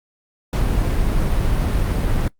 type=noise; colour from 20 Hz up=brown; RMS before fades=-18 dBFS; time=0.53-2.28 s; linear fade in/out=2 ms; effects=noise-tail reverb RT60 0.1 s tail -20 dB re dry + Opus 48 kbps